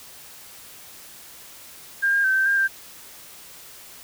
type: tone with pitch steps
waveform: sine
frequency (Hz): 1602 / 1613 / 1545 / 1555 / 1602 / 1578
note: G6 / G6 / G6 / G6 / G6 / G6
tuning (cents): +37 / +49 / -26 / -14 / +37 / +11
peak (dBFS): -17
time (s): 2.02-2.68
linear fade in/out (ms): 20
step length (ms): 110
effects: white hiss -44 dBFS RMS until 4.03 s